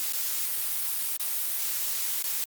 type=noise with dropouts; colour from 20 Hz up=blue; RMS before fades=-29 dBFS; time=0-2.44 s; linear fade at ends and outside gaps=0 ms; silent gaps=0.124-0.134 / 1.167-1.198 / 2.225-2.241 s; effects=Opus 48 kbps